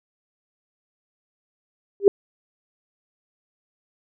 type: tone with exponential growth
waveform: sine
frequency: 400 Hz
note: G4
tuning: 35 cents sharp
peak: -4 dBFS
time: 2-2.08 s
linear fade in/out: 1 ms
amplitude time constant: 17 ms
effects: none